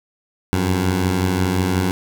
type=beating tone pair; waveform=15% pulse; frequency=87.31 / 92.91 Hz; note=F2 / F#2; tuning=0 / +8 cents; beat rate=5.6 Hz; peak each=-19 / -11 dBFS; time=0.53-1.91 s; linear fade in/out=0 ms; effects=none